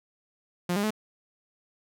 sawtooth tone with pitch steps, 176.9 / 203.3 / 215.2 Hz, F3 / G#3 / A3, +23 / -37 / -38 cents, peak -21 dBFS, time 0.69-0.906 s, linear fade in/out 5 ms, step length 72 ms, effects none

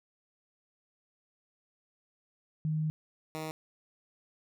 sine / 10% pulse tone pair in turn, 155.56 / 157.19 Hz, D#3 / D#3, 0 / +18 cents, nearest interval unison, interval 18 cents, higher second, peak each -28 dBFS, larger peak neither, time 2.65-2.9 / 3.35-3.51 s, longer first, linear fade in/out 0 ms, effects none

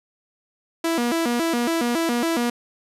sawtooth tone with vibrato, 281.5 Hz, C#4, 27 cents sharp, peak -16 dBFS, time 0.84-2.5 s, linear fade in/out 5 ms, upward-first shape square, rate 3.6 Hz, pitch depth 280 cents each way, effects resampled to 32000 Hz

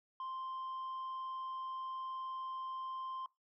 sine tone, 1046.5 Hz, C6, in tune, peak -37 dBFS, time 0.2-3.26 s, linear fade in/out 2 ms, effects noise-tail reverb RT60 0.2 s tail -24 dB re dry + tanh soft clip ceiling -39 dBFS

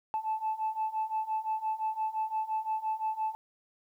sine beating tone pair, 870 / 875.8 Hz, A5 / A5, -20 / -8 cents, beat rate 5.8 Hz, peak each -33 / -31 dBFS, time 0.14-3.35 s, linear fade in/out 0 ms, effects tanh soft clip ceiling -24 dBFS + 11-bit

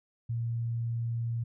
sine tone, 116.54 Hz, A#2, in tune, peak -29 dBFS, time 0.29-1.44 s, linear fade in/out 10 ms, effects none

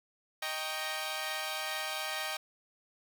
10% pulse chord, Eb dominant seventh, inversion none, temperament equal, 622.3 / 784 / 932.3 / 1108.7 Hz, Eb5 / G5 / Bb5 / Db6, 0 / 0 / 0 / 0 cents, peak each -30 / -30 / -35 / -35 dBFS, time 0.42-2.37 s, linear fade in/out 5 ms, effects none

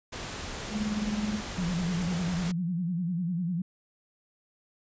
pink noise, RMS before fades -37 dBFS, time 0.12-2.52 s, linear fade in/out 10 ms
sine tone with tremolo, 210.9 Hz, G#3, 27 cents sharp, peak -25 dBFS, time 0.7-1.42 s, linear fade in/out 50 ms, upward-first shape sine, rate 19 Hz, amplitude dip 65%
sine tone with vibrato, 174.61 Hz, F3, in tune, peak -27 dBFS, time 1.58-3.62 s, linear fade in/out 5 ms, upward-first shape sine, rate 10 Hz, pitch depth 110 cents each way
effects resampled to 16000 Hz

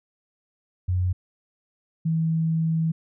sine tone pair in turn, 90.9 / 161.97 Hz, F#2 / E3, -30 / -30 cents, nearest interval minor seventh, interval 1000 cents, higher second, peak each -20 dBFS, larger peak neither, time 0.88-1.13 / 2.05-2.92 s, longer second, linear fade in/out 10 ms, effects none

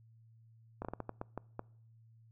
slowing click train, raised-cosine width 1 ms, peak -25 dBFS, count 9, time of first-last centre 0.82-1.594 s, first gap 28 ms, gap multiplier 1.34, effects noise-tail reverb RT60 0.6 s tail -24 dB re dry + added 113 Hz sine -59 dBFS peak until 2.31 s

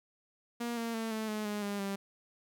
sawtooth tone with pitch steps, 236.8 / 230.7 / 224.8 / 219 / 213.4 / 207.9 / 202.6 / 197.41 Hz, A#3 / A#3 / A3 / A3 / G#3 / G#3 / G#3 / G3, +27 / -18 / +37 / -8 / +47 / +2 / -43 / +12 cents, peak -30 dBFS, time 0.6-1.96 s, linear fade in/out 10 ms, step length 170 ms, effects none

